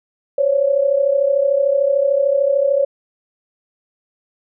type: tone pair together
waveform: sine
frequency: 531 / 564.4 Hz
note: C5 / C#5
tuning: +25 / +31 cents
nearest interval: minor second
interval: 106 cents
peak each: -18 / -14 dBFS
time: 0.38-2.85 s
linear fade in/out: 5 ms
effects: none